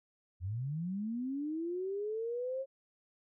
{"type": "linear sweep", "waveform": "sine", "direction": "up", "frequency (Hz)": [82.9, 543], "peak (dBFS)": -34, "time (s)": [0.4, 2.66], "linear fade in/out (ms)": 50, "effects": []}